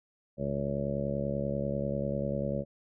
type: harmonic tone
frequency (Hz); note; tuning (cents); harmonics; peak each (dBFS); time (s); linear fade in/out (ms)
70.2; C#2; +22; 1 / 2 / 3 / 4 / 5 / 6 / 7 / 8 / 9; -42 / -35 / -35 / -44 / -42 / -44 / -40 / -34 / -45; 0.37-2.65; 50
effects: none